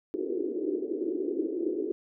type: band-pass noise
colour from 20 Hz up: pink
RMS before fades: -31 dBFS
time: 0.14-1.92 s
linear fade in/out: 0 ms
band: 310 to 410 Hz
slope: 48 dB/octave
effects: none